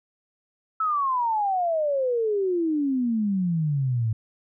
sine exponential sweep, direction down, 1318.5 to 107.3 Hz, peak -21 dBFS, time 0.8-4.13 s, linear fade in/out 5 ms, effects none

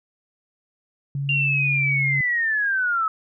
sine tone with pitch glide, 139.9 to 139.01 Hz, C#3 to C#3, +16 to +5 cents, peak -23 dBFS, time 1.15-2.21 s, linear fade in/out 2 ms, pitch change -11 cents, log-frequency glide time 1.59-1.71 s
sine linear sweep, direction down, 2794 to 1280 Hz, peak -19 dBFS, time 1.29-3.08 s, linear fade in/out 2 ms
effects none

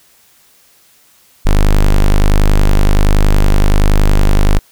square tone, 25.33 Hz, G#0, 42 cents flat, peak -6 dBFS, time 1.45-4.59 s, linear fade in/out 10 ms, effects white hiss -49 dBFS RMS until 4.71 s

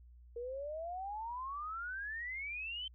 sine exponential sweep, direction up, 465 to 3122 Hz, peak -39 dBFS, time 0.36-2.88 s, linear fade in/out 5 ms, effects added 60 Hz sine -55 dBFS peak until 2.94 s

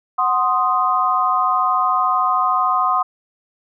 sine chord, C diminished, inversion second, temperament equal, 740 / 1046.5 / 1244.5 Hz, Gb5 / C6 / Eb6, 0 / 0 / 0 cents, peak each -21 / -18 / -18 dBFS, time 0.18-3.03 s, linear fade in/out 10 ms, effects none

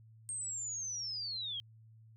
sine linear sweep, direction down, 8560 to 3151 Hz, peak -37 dBFS, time 0.29-1.6 s, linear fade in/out 0 ms, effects added 111 Hz sine -56 dBFS peak until 2.16 s

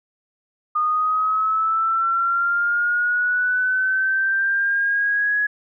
sine linear sweep, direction up, 1222 to 1682 Hz, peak -17 dBFS, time 0.75-5.47 s, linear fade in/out 10 ms, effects none

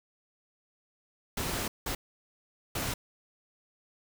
pink noise bursts at uneven times, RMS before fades -33 dBFS, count 3, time 1.37-1.68 / 1.86-1.95 / 2.75-2.94 s, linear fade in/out 5 ms, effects none

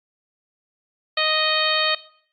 harmonic tone, 622.3 Hz, D#5, in tune, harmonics 1 / 2 / 3 / 4 / 5 / 6 / 7, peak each -26 / -26 / -26 / -26 / -26 / -26 / -26 dBFS, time 1.17-1.95 s, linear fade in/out 5 ms, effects noise-tail reverb RT60 0.6 s tail -19 dB re dry + Opus 48 kbps

